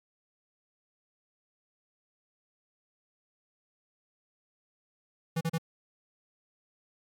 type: tone bursts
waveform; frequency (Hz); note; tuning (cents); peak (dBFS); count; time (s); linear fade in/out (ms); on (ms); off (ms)
square; 164; E3; -9; -28; 3; 5.36-5.582; 10; 50; 36
effects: AAC 48 kbps